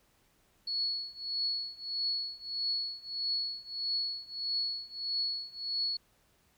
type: tone with tremolo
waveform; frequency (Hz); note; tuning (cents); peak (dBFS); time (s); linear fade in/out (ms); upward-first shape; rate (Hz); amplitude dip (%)
sine; 4381; C#8; -21; -28; 0.67-5.97; 5; triangle; 1.6; 95
effects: pink hiss -69 dBFS RMS until 6.57 s